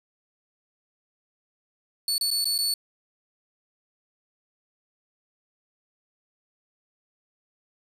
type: tone with dropouts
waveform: sawtooth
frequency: 4443 Hz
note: C#8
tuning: 3 cents sharp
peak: -20 dBFS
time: 2.08-2.74 s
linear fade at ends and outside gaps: 2 ms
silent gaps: 2.181-2.21 / 2.305-2.312 / 2.444-2.454 / 2.58-2.587 s
effects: resampled to 32000 Hz + 8-bit